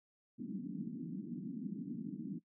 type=band-pass noise; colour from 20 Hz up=pink; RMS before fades=-43 dBFS; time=0.38-2.4 s; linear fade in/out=20 ms; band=170 to 290 Hz; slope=48 dB/octave; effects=noise-tail reverb RT60 0.1 s tail -20 dB re dry